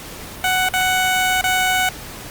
15% pulse tone with dropouts, 743 Hz, F#5, 7 cents sharp, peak -9 dBFS, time 0.44-1.89 s, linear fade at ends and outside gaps 2 ms, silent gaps 0.688-0.737 / 1.412-1.44 s, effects pink hiss -34 dBFS RMS until 2.3 s + Opus 48 kbps

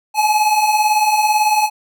square beating tone pair, 837 / 855 Hz, G#5 / A5, +13 / -50 cents, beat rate 18 Hz, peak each -20 / -14 dBFS, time 0.14-1.7 s, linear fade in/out 50 ms, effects none

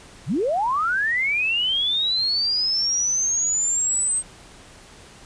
sine linear sweep, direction up, 94.1 to 8372 Hz, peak -19 dBFS, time 0.26-4.23 s, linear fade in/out 50 ms, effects pink hiss -46 dBFS RMS until 5.25 s + resampled to 22050 Hz

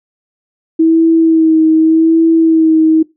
sine tone with vibrato, 322.4 Hz, E4, 38 cents flat, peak -5 dBFS, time 0.79-3.03 s, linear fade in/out 10 ms, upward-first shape sine, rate 0.85 Hz, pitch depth 28 cents each way, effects noise-tail reverb RT60 0.2 s tail -20 dB re dry

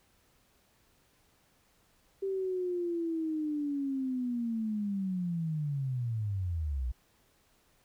sine linear sweep, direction down, 392 to 57.7 Hz, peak -30 dBFS, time 2.22-6.92 s, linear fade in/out 10 ms, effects pink hiss -68 dBFS RMS until 7.84 s

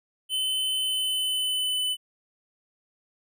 square tone with pitch glide, 3044 to 3006 Hz, F#7 to F#7, +48 to +27 cents, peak -25 dBFS, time 0.29-1.97 s, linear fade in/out 50 ms, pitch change -21 cents, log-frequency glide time 0.78-1.82 s, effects none

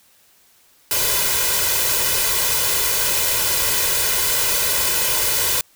white noise with comb filter, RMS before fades -19 dBFS, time 0.91-5.61 s, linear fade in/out 2 ms, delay 2 ms, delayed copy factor +0.75, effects white hiss -55 dBFS RMS until 5.75 s

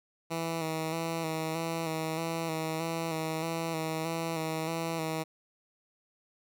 10% pulse tone with vibrato, 162.2 Hz, E3, 28 cents flat, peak -23 dBFS, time 0.3-5.24 s, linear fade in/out 20 ms, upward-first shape square, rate 1.6 Hz, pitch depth 29 cents each way, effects none

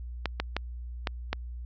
clicks, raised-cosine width 0.3 ms, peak -12 dBFS, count 5, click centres 0.257 / 0.4 / 0.566 / 1.072 / 1.33 s, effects added 60 Hz sine -36 dBFS peak until 1.65 s + resampled to 16000 Hz

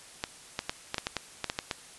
clicks, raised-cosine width 0.2 ms, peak -12 dBFS, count 11, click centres 0.239 / 0.591 / 0.695 / 0.944 / 0.982 / 1.069 / 1.167 / 1.443 / 1.499 / 1.589 / 1.712 s, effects white hiss -50 dBFS RMS until 1.98 s + resampled to 24000 Hz

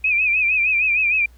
sine tone with vibrato, 2465 Hz, D#7, 17 cents flat, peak -15 dBFS, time 0.04-1.26 s, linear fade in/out 5 ms, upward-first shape sine, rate 6.5 Hz, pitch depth 86 cents each way, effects added 60 Hz sine -44 dBFS peak until 1.37 s + pink hiss -58 dBFS RMS until 1.37 s

